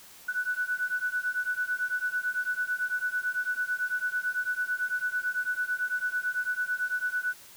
sine beating tone pair, 1480 / 1489 Hz, F#6 / F#6, 0 / +11 cents, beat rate 9 Hz, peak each -31 / -30 dBFS, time 0.28-7.34 s, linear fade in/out 10 ms, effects white hiss -51 dBFS RMS until 7.56 s

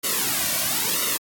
white noise with flanger, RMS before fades -23 dBFS, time 0.03-1.18 s, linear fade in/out 20 ms, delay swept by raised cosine 1.2 to 2.4 ms, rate 0.99 Hz, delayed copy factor -0.9, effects AAC 64 kbps

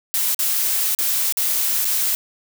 blue noise with dropouts, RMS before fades -20 dBFS, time 0.14-2.15 s, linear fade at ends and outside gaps 0 ms, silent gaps 0.346-0.391 / 0.949-0.988 / 1.324-1.371 / 1.846-1.852 s, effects none

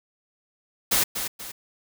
white noise with echo, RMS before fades -21 dBFS, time 0.91-1.04 s, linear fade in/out 10 ms, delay 240 ms, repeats 2, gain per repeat -8 dB, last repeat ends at 1.52 s, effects none

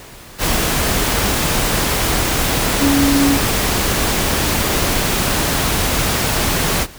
sine tone in noise, 280 Hz, C#4, 18 cents sharp, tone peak -12 dBFS, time 2.79-3.39 s, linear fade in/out 50 ms, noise pink, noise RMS -17 dBFS, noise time 0.38-6.87 s, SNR +2 dB, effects pink hiss -38 dBFS RMS until 6.98 s

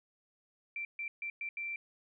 sine tone bursts at uneven times, 2349 Hz, D7, in tune, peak -36 dBFS, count 5, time 0.76-0.85 / 0.99-1.08 / 1.22-1.3 / 1.41-1.49 / 1.57-1.76 s, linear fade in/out 2 ms, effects none

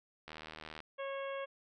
click train, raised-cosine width 0.3 ms, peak -30 dBFS, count 42, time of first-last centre 0.28-0.804 s, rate 78.3 Hz
harmonic tone, 548 Hz, C#5, 20 cents flat, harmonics 1 / 2 / 3 / 4 / 5 / 6, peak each -39 / -45 / -49 / -51 / -53 / -55 dBFS, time 0.98-1.46 s, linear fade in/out 20 ms
effects none

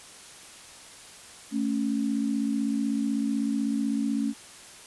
sine tone pair together, 221.2 / 277.2 Hz, A3 / C#4, +9 / 0 cents, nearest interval major third, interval 391 cents, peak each -27 dBFS, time 1.51-4.34 s, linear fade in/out 50 ms, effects white hiss -47 dBFS RMS until 4.86 s + resampled to 24000 Hz

